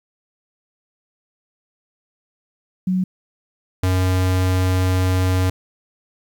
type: tone pair in turn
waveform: sine / square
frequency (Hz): 185 / 92.5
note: F#3 / F#2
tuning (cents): 0 / 0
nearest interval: octave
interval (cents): 1200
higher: first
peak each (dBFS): -16 / -16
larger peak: neither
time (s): 2.87-3.04 / 3.83-5.5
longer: second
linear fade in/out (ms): 5
effects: 9-bit